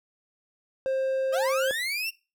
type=tone; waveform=triangle; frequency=530 Hz; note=C5; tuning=22 cents sharp; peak=-22 dBFS; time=0.86-1.71 s; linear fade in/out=0 ms
type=linear sweep; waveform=30% pulse; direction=up; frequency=587.3 to 2794 Hz; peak=-25 dBFS; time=1.32-2.11 s; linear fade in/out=20 ms
effects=noise-tail reverb RT60 0.3 s tail -21 dB re dry